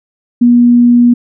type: tone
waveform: sine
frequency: 240.9 Hz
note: B3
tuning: 43 cents flat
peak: -3 dBFS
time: 0.41-1.14 s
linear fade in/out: 10 ms
effects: none